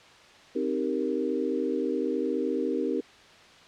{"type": "chord", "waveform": "sine", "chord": "C minor seventh", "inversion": "none", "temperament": "equal", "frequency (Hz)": [261.6, 311.1, 392, 466.2], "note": ["C4", "Eb4", "G4", "Bb4"], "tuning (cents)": [0, 0, 0, 0], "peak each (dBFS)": -31, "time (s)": [0.55, 3.01], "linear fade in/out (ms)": 10, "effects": ["white hiss -52 dBFS RMS until 3.67 s", "low-pass 4000 Hz 12 dB/octave"]}